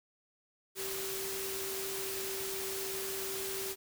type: tone in noise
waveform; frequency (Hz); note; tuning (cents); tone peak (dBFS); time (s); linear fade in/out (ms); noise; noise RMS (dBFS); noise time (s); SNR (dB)
sine; 387; G4; -22; -40; 0.75-3.76; 50; white; -39; 0.75-3.76; -4
effects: none